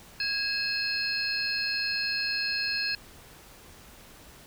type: tone cluster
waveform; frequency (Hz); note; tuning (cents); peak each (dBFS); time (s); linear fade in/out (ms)
sine; 1645 / 2596 / 4247 / 5120; G#6 / E7 / C8 / D#8; -17 / -27 / +25 / +49; -34 / -33 / -30 / -34; 0.2-2.95; 2
effects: pink hiss -51 dBFS RMS until 4.46 s